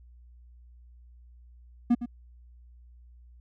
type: tone with echo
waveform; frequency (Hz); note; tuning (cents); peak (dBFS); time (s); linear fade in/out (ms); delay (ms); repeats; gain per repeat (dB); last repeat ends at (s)
triangle; 240; B3; -49; -16; 1.9-1.95; 10; 110; 1; -12; 2.06
effects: added 60 Hz sine -50 dBFS peak until 3.4 s